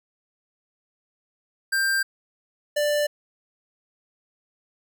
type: tone pair in turn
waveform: square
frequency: 1575 / 590 Hz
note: G6 / D5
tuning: +8 / +8 cents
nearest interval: octave + perfect fourth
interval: 1700 cents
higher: first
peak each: -21 dBFS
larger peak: neither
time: 1.72-2.03 / 2.76-3.07 s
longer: neither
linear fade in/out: 10 ms
effects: none